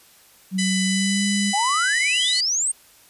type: tone with pitch glide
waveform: sine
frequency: 188.4 to 200.8 Hz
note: F#3 to G3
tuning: +32 to +42 cents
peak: -20 dBFS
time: 0.51-1.54 s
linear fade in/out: 50 ms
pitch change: +110 cents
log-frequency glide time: 0.85-1.26 s
type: harmonic tone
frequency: 997 Hz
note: B5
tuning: 16 cents sharp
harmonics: 2 / 3 / 4 / 5 / 6 / 7 / 8 / 9 / 10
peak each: -28 / -30 / -31 / -32 / -33 / -33 / -34 / -35 / -35 dBFS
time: 0.58-2.41 s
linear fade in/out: 10 ms
type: exponential sweep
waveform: sine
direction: up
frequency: 769 to 8890 Hz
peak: -19 dBFS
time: 1.53-2.72 s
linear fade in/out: 10 ms
effects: white hiss -52 dBFS RMS until 3.09 s + resampled to 32000 Hz